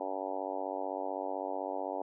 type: harmonic tone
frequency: 95.8 Hz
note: G2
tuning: 39 cents flat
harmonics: 3 / 4 / 5 / 6 / 7 / 8 / 9 / 10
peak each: -43 / -44 / -43 / -40 / -41 / -41 / -42 / -48 dBFS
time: 0-2.02 s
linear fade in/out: 5 ms
effects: none